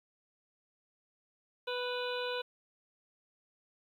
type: harmonic tone with a mistuned harmonic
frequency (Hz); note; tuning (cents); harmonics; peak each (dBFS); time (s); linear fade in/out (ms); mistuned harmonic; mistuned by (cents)
493.9; B4; 0; 1 / 2 / 3 / 5 / 6 / 7 / 8; -36 / -42 / -42 / -45 / -45 / -46 / -45; 1.67-2.42; 10; 7; +37
effects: 11-bit